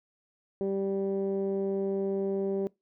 15% pulse tone with low-pass filter, 195.4 Hz, G3, 5 cents flat, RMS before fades -30 dBFS, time 0.61-2.67 s, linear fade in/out 0 ms, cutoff 430 Hz, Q 2.4, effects noise-tail reverb RT60 0.2 s tail -23 dB re dry

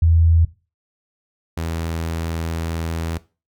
sine / sawtooth tone pair in turn, 82.6 / 82.26 Hz, E2 / E2, +4 / -3 cents, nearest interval unison, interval 7 cents, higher first, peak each -11 / -19 dBFS, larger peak first, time 0.02-0.45 / 1.57-3.18 s, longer second, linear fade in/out 5 ms, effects noise-tail reverb RT60 0.3 s tail -18 dB re dry

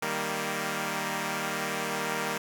5% pulse chord, Eb major, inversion none, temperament equal, 155.56 / 196 / 233.1 Hz, Eb3 / G3 / Bb3, 0 / 0 / 0 cents, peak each -24 / -22 / -22 dBFS, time 0.02-2.38 s, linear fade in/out 5 ms, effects none

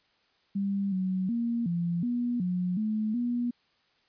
sine tone with pitch steps, 198.2 / 186.8 / 234.4 / 171.6 / 241.9 / 180.1 / 215.6 / 241.4 Hz, G3 / F#3 / A#3 / F3 / B3 / F#3 / A3 / B3, +19 / +17 / +10 / -30 / -36 / -46 / -35 / -39 cents, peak -26 dBFS, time 0.55-3.51 s, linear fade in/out 10 ms, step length 370 ms, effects white hiss -68 dBFS RMS until 4.08 s + resampled to 11025 Hz

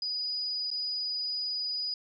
sine tone with dropouts, 4939 Hz, D#8, 14 cents flat, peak -30 dBFS, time 0.02-1.94 s, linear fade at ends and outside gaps 2 ms, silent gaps 0.704-0.713 s, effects none

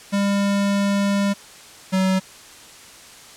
square tone pair in turn, 200 / 188.77 Hz, G3 / F#3, +35 / +35 cents, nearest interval minor second, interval 100 cents, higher first, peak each -18 / -17 dBFS, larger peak second, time 0.12-1.34 / 1.92-2.2 s, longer first, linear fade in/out 20 ms, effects white hiss -43 dBFS RMS until 3.36 s + low-pass 9000 Hz 12 dB/octave

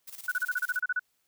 blue noise with tremolo, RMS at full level -42 dBFS, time 0.07-0.8 s, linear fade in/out 10 ms, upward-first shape square, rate 18 Hz, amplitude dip 70%
sine tone bursts, 1480 Hz, F#6, in tune, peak -25 dBFS, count 11, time 0.28-0.995 s, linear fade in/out 5 ms, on 35 ms, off 33 ms
effects white hiss -74 dBFS RMS until 1.27 s

